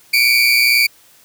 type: tone pair together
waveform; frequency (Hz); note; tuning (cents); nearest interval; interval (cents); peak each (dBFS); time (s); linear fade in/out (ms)
30% pulse; 2264 / 2386; C#7 / D7; +36 / +27; minor second; 91; -11; 0.13-0.87; 10
effects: white hiss -49 dBFS RMS until 1.24 s